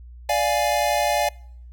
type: chord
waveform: square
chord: D diminished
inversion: none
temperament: equal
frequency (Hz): 587.3 / 698.5 / 830.6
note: D5 / F5 / Ab5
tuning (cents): 0 / 0 / 0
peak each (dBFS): -24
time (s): 0.29-1.29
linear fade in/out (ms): 5
effects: noise-tail reverb RT60 0.7 s tail -26 dB re dry + added 60 Hz sine -39 dBFS peak until 1.72 s